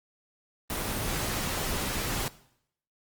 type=noise; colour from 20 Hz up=pink; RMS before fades=-31 dBFS; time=0.7-2.28 s; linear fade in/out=0 ms; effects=noise-tail reverb RT60 0.7 s tail -18 dB re dry + Opus 24 kbps